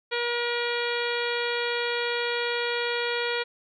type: harmonic tone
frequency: 477.3 Hz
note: A#4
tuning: 41 cents sharp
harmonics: 1 / 2 / 3 / 4 / 5 / 6 / 7 / 8 / 9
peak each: -29 / -35 / -33 / -34 / -34 / -40 / -36 / -40 / -39 dBFS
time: 0.11-3.44 s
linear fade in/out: 20 ms
effects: none